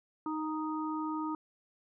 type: harmonic tone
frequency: 311.1 Hz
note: D#4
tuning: in tune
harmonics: 1 / 3 / 4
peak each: -34 / -39 / -40 dBFS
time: 0.26-1.35 s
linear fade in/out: 2 ms
effects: none